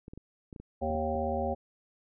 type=clicks; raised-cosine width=3 ms; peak=-31 dBFS; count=9; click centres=0.081 / 0.135 / 0.176 / 0.528 / 0.562 / 0.6 / 0.904 / 0.952 / 1.153 s
type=harmonic tone; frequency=78.3 Hz; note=D#2; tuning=11 cents sharp; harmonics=1 / 3 / 5 / 7 / 9 / 10; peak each=-36 / -36 / -38 / -33 / -36 / -36 dBFS; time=0.81-1.55 s; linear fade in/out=20 ms
effects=none